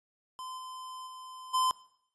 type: tone with level steps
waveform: square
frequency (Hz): 1028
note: C6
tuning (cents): -31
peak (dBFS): -40 / -42 / -45 / -26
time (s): 0.39-1.71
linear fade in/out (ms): 0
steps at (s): 0.57 / 1.06 / 1.53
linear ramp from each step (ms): 20
effects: noise-tail reverb RT60 0.7 s tail -20 dB re dry + resampled to 24000 Hz